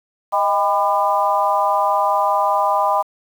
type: harmonic tone with a mistuned harmonic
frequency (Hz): 200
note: G3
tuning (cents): +35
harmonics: 3 / 4 / 5 / 6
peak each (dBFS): -21 / -19 / -18 / -23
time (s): 0.32-3.03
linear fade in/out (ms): 20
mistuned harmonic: 3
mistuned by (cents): +70
effects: 7-bit